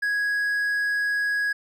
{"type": "tone", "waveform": "triangle", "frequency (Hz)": 1661.2, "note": "G#6", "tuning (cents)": 0, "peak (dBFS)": -20, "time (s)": [0.02, 1.53], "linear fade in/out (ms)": 10, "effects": []}